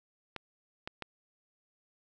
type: clicks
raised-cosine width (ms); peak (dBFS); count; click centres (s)
0.3; -22; 3; 0.363 / 0.875 / 1.023
effects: none